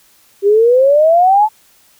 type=exponential sweep; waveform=sine; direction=up; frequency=391.1 to 880 Hz; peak=-6 dBFS; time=0.42-1.49 s; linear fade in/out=50 ms; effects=white hiss -50 dBFS RMS until 1.99 s